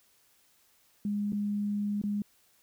sine tone with dropouts, 205.5 Hz, G#3, 18 cents flat, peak -28 dBFS, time 1.05-2.22 s, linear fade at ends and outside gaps 2 ms, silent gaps 1.322-1.33 / 2.016-2.037 s, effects white hiss -66 dBFS RMS until 2.62 s

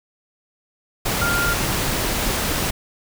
sine tone in noise, 1400 Hz, F6, 4 cents sharp, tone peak -20 dBFS, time 1.21-1.54 s, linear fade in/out 10 ms, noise pink, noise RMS -22 dBFS, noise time 1.05-2.71 s, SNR -1 dB, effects none

